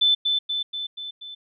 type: tone with echo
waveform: sine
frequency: 3520 Hz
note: A7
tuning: in tune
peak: -15 dBFS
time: 0.01-0.15 s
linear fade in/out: 10 ms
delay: 240 ms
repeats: 5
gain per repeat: -4 dB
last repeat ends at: 1.35 s
effects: none